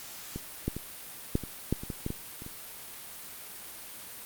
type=clicks; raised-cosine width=3 ms; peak=-22 / -15 / -22 / -12 / -25 / -13 / -25 / -21 / -18 / -20 / -29 / -29 dBFS; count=12; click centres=0.36 / 0.68 / 0.766 / 1.354 / 1.437 / 1.726 / 1.835 / 1.902 / 2.064 / 2.104 / 2.421 / 2.464 s; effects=white hiss -44 dBFS RMS until 4.25 s + Opus 48 kbps